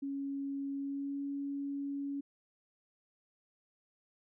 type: tone with pitch glide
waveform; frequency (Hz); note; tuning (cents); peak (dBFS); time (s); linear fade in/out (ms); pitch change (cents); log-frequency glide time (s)
sine; 277.2 to 280.6; C#4 to C#4; 0 to +21; -35; 0.02-2.21; 10; +21; 0.74-1.23
effects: none